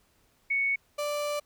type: tone pair in turn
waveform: sine / 35% pulse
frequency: 2219 / 587.7 Hz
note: C#7 / D5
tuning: +1 / +1 cents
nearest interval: octave + major seventh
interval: 2300 cents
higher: first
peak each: -24 / -27 dBFS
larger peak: first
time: 0.5-0.76 / 0.98-1.4 s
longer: second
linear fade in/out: 10 ms
effects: pink hiss -67 dBFS RMS until 1.45 s